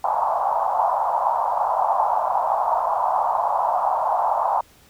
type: band-pass noise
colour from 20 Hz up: white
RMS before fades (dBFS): -21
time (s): 0.04-4.61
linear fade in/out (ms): 5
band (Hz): 680 to 1000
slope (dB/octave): 48
effects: pink hiss -53 dBFS RMS until 4.89 s